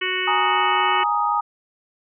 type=harmonic tone; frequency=370 Hz; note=F#4; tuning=in tune; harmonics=1 / 3 / 4 / 5 / 6 / 7 / 8; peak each=-29 / -32 / -32 / -27 / -27 / -31 / -27 dBFS; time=0.01-1.04 s; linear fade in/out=10 ms
type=chord; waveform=sine; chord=Ab suspended second; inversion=none; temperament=just; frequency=830.6 / 934.4 / 1245.9 Hz; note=Ab5 / Bb5 / Eb6; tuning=0 / +4 / +2 cents; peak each=-23 / -23 / -21 dBFS; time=0.27-1.41 s; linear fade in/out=10 ms
effects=none